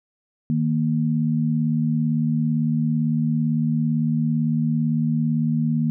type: tone pair together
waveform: sine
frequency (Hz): 155.56 / 233.4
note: D#3 / A#3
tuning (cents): 0 / +2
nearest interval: perfect fifth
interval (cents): 702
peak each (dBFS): -21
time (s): 0.5-5.9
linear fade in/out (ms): 0
effects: none